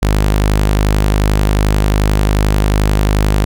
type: tone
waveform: sawtooth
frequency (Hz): 51.3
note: G#1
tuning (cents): -21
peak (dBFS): -6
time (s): 0.02-3.45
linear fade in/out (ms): 10
effects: none